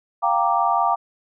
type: chord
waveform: sine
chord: G minor seventh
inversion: third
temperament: equal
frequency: 698.5 / 784 / 932.3 / 1174.7 Hz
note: F5 / G5 / Bb5 / D6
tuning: 0 / 0 / 0 / 0 cents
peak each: -22 dBFS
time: 0.22-0.96 s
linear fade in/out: 20 ms
effects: none